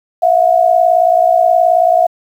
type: tone pair together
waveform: sine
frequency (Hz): 661.3 / 720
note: E5 / F#5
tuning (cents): +5 / -47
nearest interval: minor second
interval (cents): 148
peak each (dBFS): -10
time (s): 0.22-2.07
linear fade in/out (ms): 10
effects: 7-bit